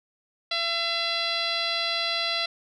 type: tone with low-pass filter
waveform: 10% pulse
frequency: 675 Hz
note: E5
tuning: 41 cents sharp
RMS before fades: -27 dBFS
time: 0.51-2.46 s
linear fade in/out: 5 ms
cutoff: 4300 Hz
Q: 3.5
effects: none